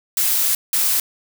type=noise bursts at uneven times; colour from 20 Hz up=blue; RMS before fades=-18 dBFS; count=2; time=0.17-0.55 / 0.73-1 s; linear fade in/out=2 ms; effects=none